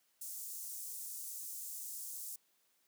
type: high-pass noise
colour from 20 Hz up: pink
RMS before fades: -45 dBFS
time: 0.21-2.36 s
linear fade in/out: 5 ms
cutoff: 7100 Hz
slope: 24 dB/octave
effects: white hiss -75 dBFS RMS until 2.87 s + high-pass 150 Hz 12 dB/octave